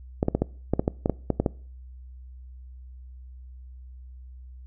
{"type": "clicks", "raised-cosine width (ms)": 2, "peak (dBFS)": -8, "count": 12, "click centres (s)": [0.229, 0.284, 0.35, 0.42, 0.736, 0.795, 0.879, 1.059, 1.097, 1.303, 1.4, 1.462], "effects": ["noise-tail reverb RT60 0.5 s tail -23 dB re dry", "added 63 Hz sine -41 dBFS peak until 4.66 s"]}